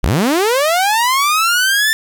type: linear sweep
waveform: sawtooth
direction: up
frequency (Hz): 32.95 to 1788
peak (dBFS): -8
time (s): 0.03-1.93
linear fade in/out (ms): 0
effects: 8-bit